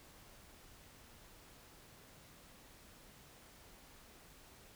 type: silence
effects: pink hiss -60 dBFS RMS until 4.75 s